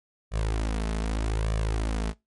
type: tone with flanger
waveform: sawtooth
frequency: 54.1 Hz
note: A1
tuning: 29 cents flat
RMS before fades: -27 dBFS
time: 0.31-2.14 s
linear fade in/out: 50 ms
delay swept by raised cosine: 1.7 to 4.7 ms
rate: 0.82 Hz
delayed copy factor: +0.7
effects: noise-tail reverb RT60 0.2 s tail -22 dB re dry + MP3 48 kbps